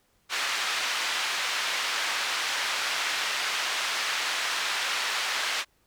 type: band-pass noise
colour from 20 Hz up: pink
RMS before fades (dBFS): -29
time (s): 0.29-5.65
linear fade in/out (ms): 50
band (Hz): 1300 to 4900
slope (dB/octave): 12
effects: pink hiss -68 dBFS RMS until 5.86 s